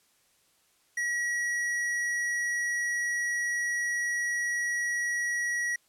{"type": "tone with hard clipping", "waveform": "triangle", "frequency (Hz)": 1918, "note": "A#6", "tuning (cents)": 49, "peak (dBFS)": -29, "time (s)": [0.97, 5.76], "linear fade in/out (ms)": 5, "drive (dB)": 14, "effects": ["white hiss -67 dBFS RMS until 5.88 s", "low-pass 12000 Hz 12 dB/octave"]}